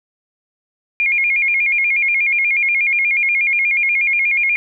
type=tone with vibrato; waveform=sine; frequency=2275 Hz; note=C#7; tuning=44 cents sharp; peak=-13 dBFS; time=1-4.56 s; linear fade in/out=0 ms; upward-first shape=square; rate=8.3 Hz; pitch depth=94 cents each way; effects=none